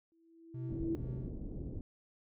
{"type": "tone with exponential growth", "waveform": "sine", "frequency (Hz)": 330, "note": "E4", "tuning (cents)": 2, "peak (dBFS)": -30, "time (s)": [0.12, 0.95], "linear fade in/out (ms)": 0, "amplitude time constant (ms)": 180}
{"type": "tone with tremolo", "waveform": "triangle", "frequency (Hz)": 127.5, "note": "C3", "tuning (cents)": -44, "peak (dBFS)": -35, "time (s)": [0.54, 1.3], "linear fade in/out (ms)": 5, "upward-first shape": "triangle", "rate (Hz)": 2.2, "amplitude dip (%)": 85}
{"type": "low-pass noise", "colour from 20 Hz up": "pink", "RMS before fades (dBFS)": -42, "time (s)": [0.69, 1.81], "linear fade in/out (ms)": 2, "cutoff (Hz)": 390, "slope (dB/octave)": 24}
{"effects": []}